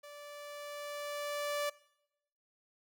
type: tone with level ramp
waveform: sawtooth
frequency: 583 Hz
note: D5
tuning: 13 cents flat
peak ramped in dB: -45 to -28 dBFS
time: 0.03-1.7 s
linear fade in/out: 10 ms
effects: noise-tail reverb RT60 0.8 s tail -21 dB re dry